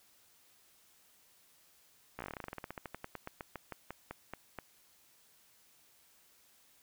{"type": "slowing click train", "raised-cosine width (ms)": 0.5, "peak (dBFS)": -26, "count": 29, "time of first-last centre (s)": [2.19, 4.587], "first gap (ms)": 15, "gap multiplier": 1.11, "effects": ["white hiss -66 dBFS RMS until 6.82 s"]}